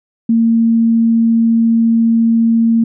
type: tone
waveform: sine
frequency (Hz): 228.6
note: A#3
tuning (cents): -34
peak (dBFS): -8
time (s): 0.29-2.84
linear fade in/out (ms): 5
effects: none